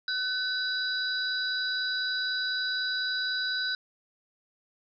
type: tone cluster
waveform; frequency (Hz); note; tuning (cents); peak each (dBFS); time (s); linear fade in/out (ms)
sine; 1512 / 3938 / 4868; F#6 / B7 / D#8; +37 / -6 / -39; -30 / -32 / -35; 0.08-3.75; 2
effects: none